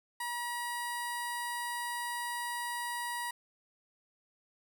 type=tone with notch filter; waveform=15% pulse; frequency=960 Hz; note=B5; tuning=49 cents flat; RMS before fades=-37 dBFS; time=0.2-3.31 s; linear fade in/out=5 ms; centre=3200 Hz; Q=1.3; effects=none